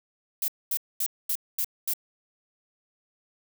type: noise bursts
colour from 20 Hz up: violet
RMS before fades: -27 dBFS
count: 6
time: 0.42-1.936 s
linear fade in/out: 2 ms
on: 61 ms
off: 230 ms
effects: none